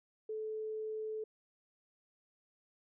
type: tone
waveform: sine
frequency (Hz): 434.6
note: A4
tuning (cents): -21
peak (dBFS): -37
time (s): 0.29-1.24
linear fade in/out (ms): 5
effects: none